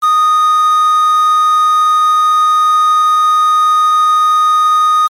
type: tone with quantisation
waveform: triangle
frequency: 1241 Hz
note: D#6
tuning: 5 cents flat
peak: -5 dBFS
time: 0.02-5.08 s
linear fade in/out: 20 ms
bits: 5
effects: MP3 64 kbps